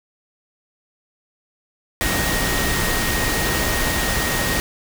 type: tone in noise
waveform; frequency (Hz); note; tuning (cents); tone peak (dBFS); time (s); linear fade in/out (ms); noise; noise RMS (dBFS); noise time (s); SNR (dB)
sine; 1870; A#6; +5; -26; 2.01-4.6; 0; pink; -21; 2.01-4.6; -8
effects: none